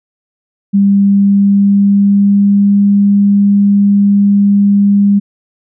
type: tone with pitch glide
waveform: sine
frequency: 199.1 to 201.4 Hz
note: G3 to G3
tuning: +27 to +47 cents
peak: -5 dBFS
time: 0.73-5.2 s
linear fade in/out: 20 ms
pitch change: +20 cents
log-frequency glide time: 1.02-2.8 s
effects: none